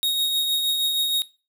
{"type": "tone with tremolo", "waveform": "45% pulse", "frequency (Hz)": 3753, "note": "A#7", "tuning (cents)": 11, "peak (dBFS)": -19, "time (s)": [0.03, 1.22], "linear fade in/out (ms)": 0, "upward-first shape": "triangle", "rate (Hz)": 6.4, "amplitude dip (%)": 40, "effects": ["noise-tail reverb RT60 0.3 s tail -18 dB re dry"]}